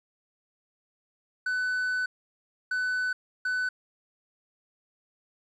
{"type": "tone bursts at uneven times", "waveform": "triangle", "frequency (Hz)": 1500, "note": "F#6", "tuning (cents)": 23, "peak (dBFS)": -24, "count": 3, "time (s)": [[1.46, 2.06], [2.71, 3.13], [3.45, 3.69]], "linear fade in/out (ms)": 5, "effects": ["resampled to 22050 Hz", "10-bit"]}